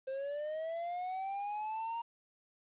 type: linear sweep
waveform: triangle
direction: up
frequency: 523.3 to 937 Hz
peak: -34 dBFS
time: 0.07-2.02 s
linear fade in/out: 10 ms
effects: resampled to 8000 Hz + 11-bit